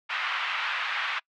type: band-pass noise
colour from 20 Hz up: pink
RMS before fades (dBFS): -30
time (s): 0.09-1.2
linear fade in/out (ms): 20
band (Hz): 1100 to 3100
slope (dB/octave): 24
effects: noise-tail reverb RT60 0.1 s tail -26 dB re dry